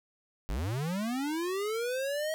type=linear sweep; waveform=square; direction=up; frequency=41.32 to 639 Hz; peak=-31 dBFS; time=0.49-2.34 s; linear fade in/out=0 ms; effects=none